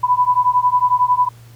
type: beating tone pair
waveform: sine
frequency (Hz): 987.8 / 998.8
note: B5 / B5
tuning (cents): 0 / +19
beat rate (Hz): 11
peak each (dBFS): -15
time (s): 0.03-1.29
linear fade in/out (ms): 10
effects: added 117 Hz sine -40 dBFS peak until 1.55 s + pink hiss -50 dBFS RMS until 1.55 s